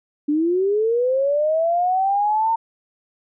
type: linear sweep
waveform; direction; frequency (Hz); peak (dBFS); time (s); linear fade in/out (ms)
sine; up; 287.3 to 916; -16; 0.28-2.56; 10
effects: none